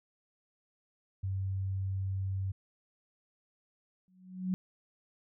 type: tone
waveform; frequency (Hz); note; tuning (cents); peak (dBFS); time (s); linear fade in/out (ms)
sine; 96; G2; -36; -31; 1.23-2.52; 10
type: tone with exponential growth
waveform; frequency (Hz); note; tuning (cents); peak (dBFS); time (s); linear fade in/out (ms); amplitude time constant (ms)
sine; 185; F#3; 0; -26; 4.08-4.54; 0; 99
effects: none